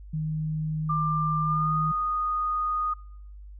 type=tone; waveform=sine; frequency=155.5 Hz; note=D#3; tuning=1 cent flat; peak=-26 dBFS; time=0.13-1.92 s; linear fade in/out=10 ms
type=tone with pitch glide; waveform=sine; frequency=1189 to 1236.6 Hz; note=D6 to D#6; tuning=+21 to -11 cents; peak=-24 dBFS; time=0.89-2.94 s; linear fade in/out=10 ms; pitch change=+68 cents; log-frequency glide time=1.42-1.74 s
effects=noise-tail reverb RT60 0.8 s tail -24 dB re dry + added 50 Hz sine -41 dBFS peak until 3.59 s